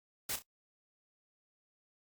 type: noise with echo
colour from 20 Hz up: white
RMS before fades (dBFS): -36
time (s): 0.29-0.36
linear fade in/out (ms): 5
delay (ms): 32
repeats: 2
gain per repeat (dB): -10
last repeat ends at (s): 0.424
effects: noise-tail reverb RT60 0.1 s tail -21 dB re dry + Opus 48 kbps